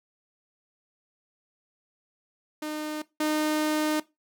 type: tone pair in turn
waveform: sawtooth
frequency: 305.1 / 306.3 Hz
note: D#4 / D#4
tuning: -34 / -27 cents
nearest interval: unison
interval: 7 cents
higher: second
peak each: -27 / -20 dBFS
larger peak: second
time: 2.62-3.02 / 3.2-4 s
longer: second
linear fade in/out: 5 ms
effects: noise-tail reverb RT60 0.2 s tail -18 dB re dry